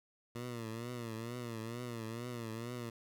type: tone with vibrato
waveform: 15% pulse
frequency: 117 Hz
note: A#2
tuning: 7 cents sharp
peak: -34 dBFS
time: 0.35-2.9 s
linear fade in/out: 5 ms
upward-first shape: triangle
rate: 2.2 Hz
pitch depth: 110 cents each way
effects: none